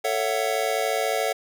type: chord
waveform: square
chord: F# minor seventh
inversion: first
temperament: just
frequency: 444 / 555 / 666 / 740 Hz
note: A4 / C#5 / E5 / F#5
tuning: +16 / +2 / +18 / 0 cents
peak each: -29 dBFS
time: 0.04-1.33 s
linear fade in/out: 10 ms
effects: none